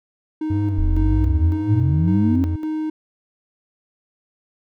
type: tone with tremolo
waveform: triangle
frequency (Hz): 311.1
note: D#4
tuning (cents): 0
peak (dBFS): -19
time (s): 0.41-2.9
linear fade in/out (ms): 5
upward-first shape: square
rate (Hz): 1.8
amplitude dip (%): 55
type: tone with vibrato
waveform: triangle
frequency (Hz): 93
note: F#2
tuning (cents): +9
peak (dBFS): -17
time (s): 0.5-2.56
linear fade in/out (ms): 5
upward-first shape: sine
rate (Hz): 1.9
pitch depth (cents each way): 150
type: exponential sweep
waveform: sine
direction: up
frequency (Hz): 34.14 to 277.2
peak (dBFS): -16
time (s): 0.78-2.44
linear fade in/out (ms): 0
effects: none